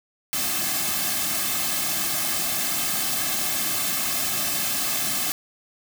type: noise with comb filter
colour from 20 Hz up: white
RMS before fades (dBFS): -25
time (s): 0.33-5.32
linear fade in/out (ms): 0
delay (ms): 2.1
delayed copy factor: -1
effects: none